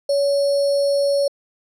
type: tone with sample-and-hold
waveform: sine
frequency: 563 Hz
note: C#5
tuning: 27 cents sharp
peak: -15 dBFS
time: 0.09-1.28 s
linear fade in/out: 5 ms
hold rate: 4900 Hz
effects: low-pass 11000 Hz 12 dB/octave